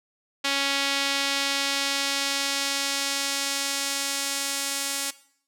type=tone with band-pass filter sweep; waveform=sawtooth; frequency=277.6 Hz; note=C#4; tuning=3 cents sharp; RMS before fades=-27 dBFS; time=0.44-5.11 s; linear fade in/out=10 ms; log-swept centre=3700 to 8100 Hz; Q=1; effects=noise-tail reverb RT60 0.6 s tail -18 dB re dry